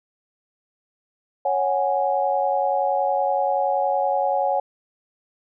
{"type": "chord", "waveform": "sine", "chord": "C# suspended fourth", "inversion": "none", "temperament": "equal", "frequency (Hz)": [554.4, 740, 830.6], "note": ["C#5", "F#5", "G#5"], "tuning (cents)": [0, 0, 0], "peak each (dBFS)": -23, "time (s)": [1.45, 4.6], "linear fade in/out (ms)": 5, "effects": []}